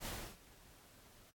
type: noise with ADSR envelope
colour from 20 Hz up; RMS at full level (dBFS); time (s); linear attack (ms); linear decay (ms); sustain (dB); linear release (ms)
pink; -42; 0-1.32; 50; 310; -20; 30
effects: AAC 64 kbps